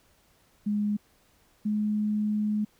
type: tone pair in turn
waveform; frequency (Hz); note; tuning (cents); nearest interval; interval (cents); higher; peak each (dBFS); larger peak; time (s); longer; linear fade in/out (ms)
sine; 207.7 / 211; G#3 / G#3; 0 / +28; unison; 28; second; -24; neither; 0.66-0.97 / 1.65-2.65; second; 10
effects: pink hiss -64 dBFS RMS until 2.79 s